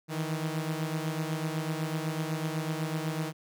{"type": "beating tone pair", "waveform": "sawtooth", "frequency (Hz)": [155.56, 163.56], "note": ["D#3", "E3"], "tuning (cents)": [0, -13], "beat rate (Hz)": 8, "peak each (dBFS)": [-28, -31], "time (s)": [0.08, 3.33], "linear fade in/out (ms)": 50, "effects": []}